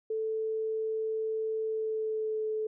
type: tone with pitch glide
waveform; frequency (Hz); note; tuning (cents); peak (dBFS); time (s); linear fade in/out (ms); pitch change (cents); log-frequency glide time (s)
sine; 440 to 433.7; A4 to A4; 0 to -25; -29; 0.1-2.67; 5; -25; 1.65-2.46
effects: none